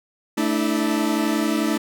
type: chord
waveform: 40% pulse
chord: A suspended fourth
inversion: none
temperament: equal with one note detuned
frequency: 220 / 293.7 / 324.9 Hz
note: A3 / D4 / E4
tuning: 0 / 0 / -25 cents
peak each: -23 dBFS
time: 0.37-1.78 s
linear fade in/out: 10 ms
effects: none